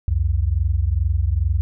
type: tone pair together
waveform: sine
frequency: 65.41 / 87.77 Hz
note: C2 / F2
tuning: 0 / +9 cents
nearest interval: perfect fourth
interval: 509 cents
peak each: -19 dBFS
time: 0.08-1.61 s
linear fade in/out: 0 ms
effects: none